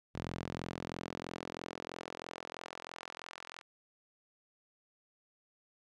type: tone with high-pass filter sweep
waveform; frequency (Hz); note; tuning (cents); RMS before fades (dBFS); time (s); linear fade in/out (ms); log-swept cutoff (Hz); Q
sawtooth; 43.06; F1; -24; -45; 0.14-3.62; 20; 110 to 1300; 0.87
effects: low-pass 6000 Hz 12 dB/octave